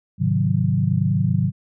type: tone cluster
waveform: sine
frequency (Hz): 104.7 / 132 / 153.4 / 183.3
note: G#2 / C3 / D#3 / F#3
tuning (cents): +15 / +16 / -24 / -16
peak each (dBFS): -22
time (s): 0.18-1.52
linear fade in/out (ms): 50
effects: none